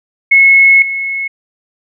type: tone with level steps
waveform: sine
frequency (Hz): 2184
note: C#7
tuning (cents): -26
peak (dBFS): -3 / -15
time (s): 0.31-1.28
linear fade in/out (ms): 10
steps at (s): 0.82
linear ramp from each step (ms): 2
effects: none